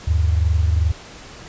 sine tone pair together, 77.3 / 99.88 Hz, D#2 / G2, -11 / +33 cents, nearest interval major third, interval 444 cents, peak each -15 / -21 dBFS, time 0.07-0.92 s, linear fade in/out 10 ms, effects pink hiss -39 dBFS RMS until 1.48 s + resampled to 16000 Hz

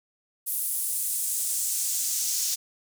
pink noise with high-pass filter sweep, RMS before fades -28 dBFS, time 0.46-2.56 s, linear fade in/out 20 ms, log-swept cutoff 11000 to 5900 Hz, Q 1.8, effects none

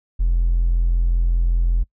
triangle tone, 42.64 Hz, F1, 41 cents flat, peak -11 dBFS, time 0.19-1.84 s, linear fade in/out 20 ms, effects noise-tail reverb RT60 0.1 s tail -25 dB re dry + tanh soft clip ceiling -11 dBFS

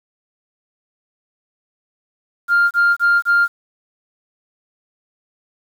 sine tone bursts, 1400 Hz, F6, 4 cents sharp, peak -9 dBFS, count 4, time 2.48-3.481 s, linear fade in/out 50 ms, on 230 ms, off 27 ms, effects tanh soft clip ceiling -8 dBFS + 7-bit

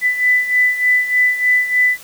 sine beating tone pair, 1993 / 1996.3 Hz, B6 / B6, +15 / +18 cents, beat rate 3.3 Hz, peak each -13 / -18 dBFS, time 0.01-1.98 s, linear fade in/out 50 ms, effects white hiss -39 dBFS RMS until 2.03 s

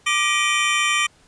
square tone cluster, 1184 / 1900 / 2334 / 2454 / 3067 Hz, D6 / A#6 / D7 / D#7 / G7, +14 / +33 / -11 / -25 / -38 cents, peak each -24 / -26 / -24 / -25 / -25 dBFS, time 0.06-1.07 s, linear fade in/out 10 ms, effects pink hiss -55 dBFS RMS until 1.27 s + resampled to 22050 Hz

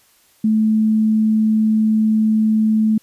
sine tone, 217.7 Hz, A3, 18 cents flat, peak -12 dBFS, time 0.44-2.98 s, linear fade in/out 5 ms, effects white hiss -55 dBFS RMS until 3.02 s + resampled to 32000 Hz

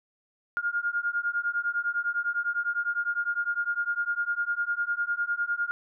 sine beating tone pair, 1411 / 1420.9 Hz, F6 / F6, +17 / +29 cents, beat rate 9.9 Hz, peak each -29 dBFS, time 0.57-5.71 s, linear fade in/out 0 ms, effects none

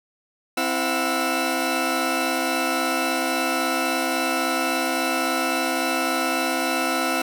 20% pulse tone cluster, 260.4 / 330.7 / 725 / 1324 Hz, C4 / E4 / F#5 / E6, -8 / +6 / -35 / +7 cents, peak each -22 dBFS, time 0.57-7.22 s, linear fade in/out 5 ms, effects none

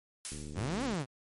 blue noise with exponential decay, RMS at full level -34 dBFS, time 0.25-0.81 s, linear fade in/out 0 ms, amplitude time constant 120 ms
click train, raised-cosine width 3 ms, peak -32 dBFS, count 47, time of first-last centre 0.32-0.937 s, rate 74.5 Hz
sawtooth exponential two-way sweep, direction up then down, 78.7 to 290 to 120 Hz, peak -28 dBFS, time 0.54-1.06 s, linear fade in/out 50 ms, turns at 0.84 s
effects MP3 48 kbps

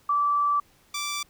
sine / 10% pulse tone pair in turn, 1161 / 1168.4 Hz, D6 / D6, -20 / -9 cents, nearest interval unison, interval 11 cents, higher second, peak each -20 dBFS, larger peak neither, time 0.09-0.6 / 0.94-1.23 s, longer first, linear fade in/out 5 ms, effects pink hiss -60 dBFS RMS until 1.29 s

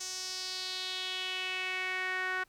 sawtooth tone with band-pass filter sweep, 371.4 Hz, F#4, 7 cents sharp, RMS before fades -36 dBFS, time 0-2.44 s, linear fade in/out 10 ms, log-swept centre 6200 to 1600 Hz, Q 3.3, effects pink hiss -68 dBFS RMS until 2.48 s

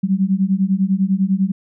sine beating tone pair, 187 / 197 Hz, F#3 / G3, +19 / +9 cents, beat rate 10 Hz, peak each -17 / -17 dBFS, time 0.03-1.52 s, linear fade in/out 10 ms, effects none

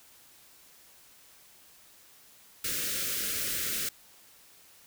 white band-stop noise, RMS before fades -32 dBFS, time 2.64-3.89 s, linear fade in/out 5 ms, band 570 to 1300 Hz, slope 48 dB/octave, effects white hiss -57 dBFS RMS until 4.86 s

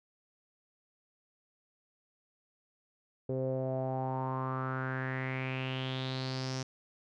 sawtooth tone with low-pass filter sweep, 130.81 Hz, C3, in tune, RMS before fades -35 dBFS, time 3.29-6.63 s, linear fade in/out 5 ms, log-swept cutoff 460 to 5800 Hz, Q 5.7, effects none

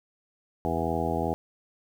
harmonic tone, 82.41 Hz, E2, in tune, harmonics 1 / 2 / 3 / 4 / 5 / 6 / 8 / 9 / 10, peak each -34 / -34 / -34 / -34 / -34 / -34 / -34 / -34 / -34 dBFS, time 0.65-1.34 s, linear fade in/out 0 ms, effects 9-bit

